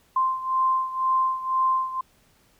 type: beating tone pair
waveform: sine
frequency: 1044 / 1046 Hz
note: C6 / C6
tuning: -4 / -1 cents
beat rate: 2 Hz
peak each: -22 / -26 dBFS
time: 0.16-2.01 s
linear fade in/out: 5 ms
effects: pink hiss -61 dBFS RMS until 2.59 s